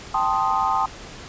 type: chord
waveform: sine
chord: A half-diminished seventh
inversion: third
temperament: equal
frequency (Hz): 784 / 880 / 1046.5 / 1244.5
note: G5 / A5 / C6 / Eb6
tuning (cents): 0 / 0 / 0 / 0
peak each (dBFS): -24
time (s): 0.14-0.86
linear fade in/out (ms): 5
effects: pink hiss -39 dBFS RMS until 1.28 s + resampled to 16000 Hz